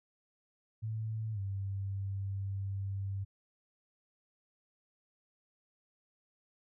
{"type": "tone with pitch glide", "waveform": "sine", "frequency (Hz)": [110, 98], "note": ["A2", "G2"], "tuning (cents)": [0, 0], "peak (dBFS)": -34, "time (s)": [0.82, 3.25], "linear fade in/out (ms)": 20, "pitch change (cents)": -200, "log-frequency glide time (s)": [1.33, 1.39], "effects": []}